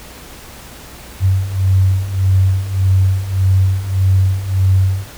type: beating tone pair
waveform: sine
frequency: 93.8 / 95.5 Hz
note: F#2 / G2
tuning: +24 / -45 cents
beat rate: 1.7 Hz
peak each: -16 / -12 dBFS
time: 1.2-5.06 s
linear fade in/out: 50 ms
effects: added 60 Hz sine -40 dBFS peak until 5.17 s + pink hiss -36 dBFS RMS until 5.17 s